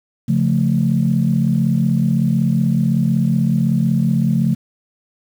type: chord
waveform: sine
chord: Db augmented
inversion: none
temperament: equal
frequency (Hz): 138.59 / 174.61 / 220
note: Db3 / F3 / A3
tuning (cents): 0 / 0 / 0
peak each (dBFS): -17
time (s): 0.28-4.55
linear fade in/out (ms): 10
effects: tanh soft clip ceiling -4 dBFS + 7-bit